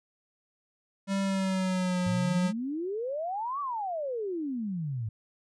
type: tone with pitch glide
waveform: square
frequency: 195.6 to 180.41 Hz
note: G3 to F#3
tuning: -4 to -43 cents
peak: -27 dBFS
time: 1.07-2.53 s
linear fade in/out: 50 ms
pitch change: -139 cents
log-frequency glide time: 1.22-1.98 s
type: exponential two-way sweep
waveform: sine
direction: up then down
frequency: 103.8 to 1174.7 to 103.8 Hz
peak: -30 dBFS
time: 2.06-5.09 s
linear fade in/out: 5 ms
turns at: 3.6 s
effects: resampled to 22050 Hz